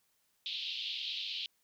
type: band-pass noise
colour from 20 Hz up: white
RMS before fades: -39 dBFS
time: 0.46-1.46 s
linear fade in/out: 0 ms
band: 2800 to 4100 Hz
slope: 48 dB/octave
effects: white hiss -75 dBFS RMS until 1.63 s